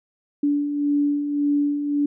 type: beating tone pair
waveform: sine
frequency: 287.7 / 289.5 Hz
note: D4 / D4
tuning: -36 / -25 cents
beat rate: 1.8 Hz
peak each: -28 / -19 dBFS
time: 0.43-2.06 s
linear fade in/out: 5 ms
effects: none

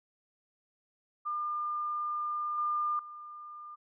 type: tone with level steps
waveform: sine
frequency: 1203 Hz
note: D6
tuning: 41 cents sharp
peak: -31 / -28 / -43 dBFS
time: 1.25-3.76 s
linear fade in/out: 20 ms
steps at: 2.58 / 2.99 s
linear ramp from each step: 2 ms
effects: none

